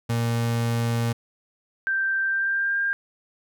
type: tone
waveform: 35% pulse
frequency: 116.9 Hz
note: A#2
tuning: 5 cents sharp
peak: -20 dBFS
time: 0.09-1.13 s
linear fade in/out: 10 ms
type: tone with pitch glide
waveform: sine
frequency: 1568 to 1602.8 Hz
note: G6 to G6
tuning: 0 to +38 cents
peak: -21 dBFS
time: 1.87-2.93 s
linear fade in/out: 0 ms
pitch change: +38 cents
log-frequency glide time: 2.24-2.79 s
effects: none